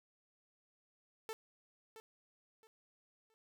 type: tone with echo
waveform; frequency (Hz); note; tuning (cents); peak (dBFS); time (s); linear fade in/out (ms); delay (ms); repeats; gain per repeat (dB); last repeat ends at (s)
sawtooth; 442.6; A4; +10; -37; 1.29-1.33; 0; 670; 3; -11; 3.34
effects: none